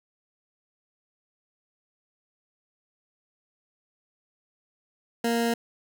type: tone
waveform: 20% pulse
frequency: 233.1 Hz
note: A#3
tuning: in tune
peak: -18 dBFS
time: 5.24-5.54 s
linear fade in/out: 5 ms
effects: none